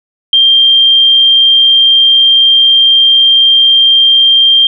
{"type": "tone", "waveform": "sine", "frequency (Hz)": 3181, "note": "G7", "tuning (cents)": 25, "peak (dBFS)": -3, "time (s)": [0.33, 4.67], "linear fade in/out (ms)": 2, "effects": []}